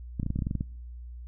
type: clicks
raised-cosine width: 5 ms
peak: -17 dBFS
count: 11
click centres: 0.198 / 0.231 / 0.264 / 0.304 / 0.36 / 0.39 / 0.422 / 0.469 / 0.511 / 0.553 / 0.609 s
effects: noise-tail reverb RT60 0.7 s tail -24 dB re dry + added 60 Hz sine -39 dBFS peak until 1.27 s